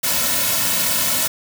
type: noise with comb filter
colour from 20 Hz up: white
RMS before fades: -19 dBFS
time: 0.03-1.28 s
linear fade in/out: 10 ms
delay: 2.5 ms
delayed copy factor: -0.9
effects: none